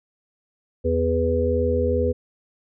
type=harmonic tone; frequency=82.41 Hz; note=E2; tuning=in tune; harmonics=1 / 3 / 5 / 6; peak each=-23 / -27 / -25 / -22 dBFS; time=0.84-2.13 s; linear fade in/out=20 ms; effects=none